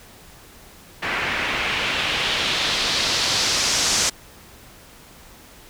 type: noise with low-pass filter sweep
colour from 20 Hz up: white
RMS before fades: -22 dBFS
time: 1.02-4.1 s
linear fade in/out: 10 ms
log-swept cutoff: 2000 to 6600 Hz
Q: 1.8
effects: pink hiss -46 dBFS RMS until 5.69 s

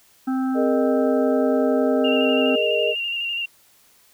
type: harmonic tone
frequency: 261.6 Hz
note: C4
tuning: in tune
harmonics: 1 / 3 / 5 / 6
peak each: -20 / -32 / -35 / -41 dBFS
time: 0.27-2.56 s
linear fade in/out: 10 ms
type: chord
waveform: sine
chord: Ab suspended second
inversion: none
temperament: equal with one note detuned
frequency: 415.3 / 466.2 / 614.8 Hz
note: Ab4 / Bb4 / Eb5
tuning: 0 / 0 / -21 cents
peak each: -25 / -23 / -22 dBFS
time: 0.54-2.95 s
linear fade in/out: 50 ms
type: tone with vibrato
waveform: sine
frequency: 2786 Hz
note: F7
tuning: 5 cents flat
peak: -23 dBFS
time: 2.04-3.46 s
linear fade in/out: 10 ms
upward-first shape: square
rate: 12 Hz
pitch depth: 25 cents each way
effects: white hiss -56 dBFS RMS until 4.13 s

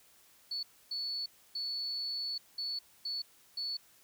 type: tone bursts at uneven times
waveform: sine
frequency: 4435 Hz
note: C#8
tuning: in tune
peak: -34 dBFS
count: 6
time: 0.51-0.63 / 0.91-1.26 / 1.55-2.38 / 2.58-2.79 / 3.05-3.22 / 3.57-3.77 s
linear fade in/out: 5 ms
effects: white hiss -63 dBFS RMS until 4.03 s

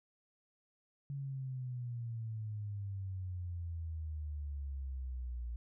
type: exponential sweep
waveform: sine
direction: down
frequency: 141.1 to 58.2 Hz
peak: -38 dBFS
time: 1.1-5.56 s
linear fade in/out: 0 ms
effects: none

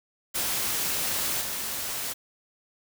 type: noise with level steps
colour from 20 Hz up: white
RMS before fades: -28 / -32 dBFS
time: 0.34-2.14 s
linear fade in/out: 20 ms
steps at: 1.41 s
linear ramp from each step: 2 ms
effects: none

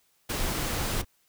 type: noise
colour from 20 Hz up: pink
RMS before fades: -31 dBFS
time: 0.29-1.02 s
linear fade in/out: 10 ms
type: noise with tremolo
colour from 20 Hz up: brown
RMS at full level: -31 dBFS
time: 0.39-1.05 s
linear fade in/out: 10 ms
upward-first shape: sine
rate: 5.5 Hz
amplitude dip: 65%
effects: white hiss -68 dBFS RMS until 1.28 s

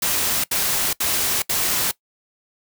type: noise bursts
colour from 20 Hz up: white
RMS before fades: -21 dBFS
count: 4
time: 0.02-1.913 s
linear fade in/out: 5 ms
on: 420 ms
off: 71 ms
effects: noise-tail reverb RT60 0.1 s tail -20 dB re dry

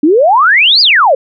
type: exponential two-way sweep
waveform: sine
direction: up then down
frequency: 280 to 5020 to 495.5 Hz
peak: -4 dBFS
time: 0.03-1.15 s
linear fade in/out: 5 ms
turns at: 0.81 s
effects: none

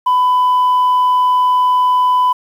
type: tone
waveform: sine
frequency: 1000 Hz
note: B5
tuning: 21 cents sharp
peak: -7 dBFS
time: 0.06-2.33 s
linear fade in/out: 10 ms
effects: tanh soft clip ceiling -8 dBFS + 7-bit

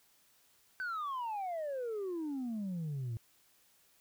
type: exponential sweep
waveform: sine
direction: down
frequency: 1545 to 110.4 Hz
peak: -33 dBFS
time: 0.8-3.17 s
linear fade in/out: 0 ms
effects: tanh soft clip ceiling -34 dBFS + white hiss -68 dBFS RMS until 4 s

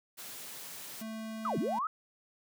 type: high-pass noise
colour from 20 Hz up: white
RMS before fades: -45 dBFS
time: 0.17-1.03 s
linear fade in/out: 20 ms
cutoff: 110 Hz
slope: 96 dB/octave
type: tone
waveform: square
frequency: 220.9 Hz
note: A3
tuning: 7 cents sharp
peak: -39 dBFS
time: 1.01-1.79 s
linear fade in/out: 5 ms
type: linear two-way sweep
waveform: sine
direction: down then up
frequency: 1330 to 138.59 to 1330 Hz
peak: -30 dBFS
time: 1.45-1.87 s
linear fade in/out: 2 ms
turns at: 1.58 s
effects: none

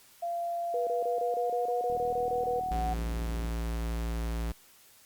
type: tone with pitch glide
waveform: sine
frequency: 688 to 741.7 Hz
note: F5 to F#5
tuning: -26 to +4 cents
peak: -30 dBFS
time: 0.22-2.94 s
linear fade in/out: 10 ms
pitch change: +130 cents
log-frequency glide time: 0.89-2.37 s
type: tone bursts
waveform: sine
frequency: 486.7 Hz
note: B4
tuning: 25 cents flat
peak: -29 dBFS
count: 12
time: 0.74-2.597 s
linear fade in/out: 2 ms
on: 130 ms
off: 27 ms
type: click train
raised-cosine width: 3 ms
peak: -33 dBFS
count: 64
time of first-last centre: 1.9-3.499 s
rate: 39.4 Hz
type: tone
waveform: square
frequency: 57 Hz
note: A#1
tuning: 38 cents flat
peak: -31 dBFS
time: 2.71-4.52 s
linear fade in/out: 5 ms
effects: white hiss -58 dBFS RMS until 5.05 s + Opus 48 kbps

